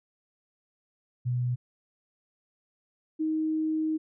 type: tone pair in turn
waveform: sine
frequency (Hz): 123.47 / 314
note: B2 / D#4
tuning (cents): 0 / +16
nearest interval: octave + major third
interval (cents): 1616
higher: second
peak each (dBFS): -25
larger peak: neither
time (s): 1.25-1.56 / 3.19-3.98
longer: second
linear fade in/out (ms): 20
effects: none